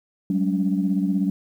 sine tone cluster, 188.1 / 204.3 / 283.9 Hz, F#3 / G#3 / C#4, +29 / -28 / +41 cents, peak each -21 / -25 / -24 dBFS, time 0.3-1.3 s, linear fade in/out 2 ms, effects tanh soft clip ceiling -10 dBFS + 9-bit

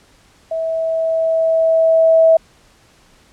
sine tone with level ramp, 650 Hz, E5, 24 cents flat, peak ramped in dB -18 to -6 dBFS, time 0.51-2.37 s, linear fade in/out 5 ms, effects pink hiss -51 dBFS RMS until 3.32 s + low-pass 9000 Hz 12 dB/octave

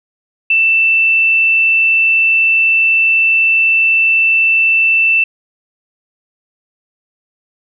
sine tone, 2664 Hz, E7, 18 cents sharp, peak -8 dBFS, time 0.5-5.24 s, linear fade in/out 5 ms, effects none

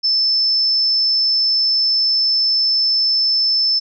sine tone, 5274 Hz, E8, in tune, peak -13 dBFS, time 0.03-3.8 s, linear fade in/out 20 ms, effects none

